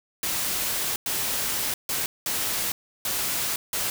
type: noise bursts at uneven times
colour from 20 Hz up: white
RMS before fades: -27 dBFS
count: 6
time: 0.23-0.96 / 1.06-1.74 / 1.89-2.06 / 2.26-2.72 / 3.05-3.56 / 3.73-3.9 s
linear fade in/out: 2 ms
effects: none